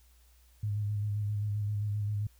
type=tone with vibrato; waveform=sine; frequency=104 Hz; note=G#2; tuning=3 cents sharp; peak=-29 dBFS; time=0.63-2.27 s; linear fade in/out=5 ms; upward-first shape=square; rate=7.6 Hz; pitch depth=25 cents each way; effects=added 60 Hz sine -59 dBFS peak until 2.39 s + white hiss -67 dBFS RMS until 2.39 s